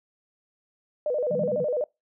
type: tone with vibrato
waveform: sine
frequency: 546 Hz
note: C#5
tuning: 26 cents flat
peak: -23 dBFS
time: 1.06-1.84 s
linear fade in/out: 2 ms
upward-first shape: square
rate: 12 Hz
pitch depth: 170 cents each way
type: band-pass noise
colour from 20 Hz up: white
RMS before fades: -34 dBFS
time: 1.3-1.66 s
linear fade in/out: 20 ms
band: 150 to 210 Hz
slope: 48 dB/octave
effects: noise-tail reverb RT60 0.2 s tail -23 dB re dry